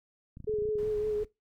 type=clicks; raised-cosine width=5 ms; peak=-33 dBFS; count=12; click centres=0.371 / 0.403 / 0.444 / 0.495 / 0.539 / 0.587 / 0.622 / 0.654 / 0.689 / 0.755 / 0.832 / 0.878 s
type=tone with vibrato; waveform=sine; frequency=424 Hz; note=G#4; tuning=36 cents sharp; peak=-27 dBFS; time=0.47-1.24 s; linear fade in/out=10 ms; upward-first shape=sine; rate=5.4 Hz; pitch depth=25 cents each way
type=noise; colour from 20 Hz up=brown; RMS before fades=-45 dBFS; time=0.78-1.25 s; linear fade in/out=5 ms
effects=noise-tail reverb RT60 0.2 s tail -19 dB re dry